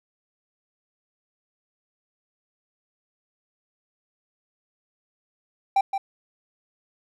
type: tone with echo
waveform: triangle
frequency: 784 Hz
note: G5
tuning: in tune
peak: -14 dBFS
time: 5.76-5.81 s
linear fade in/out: 5 ms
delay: 170 ms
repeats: 1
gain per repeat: -7 dB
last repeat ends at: 5.98 s
effects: none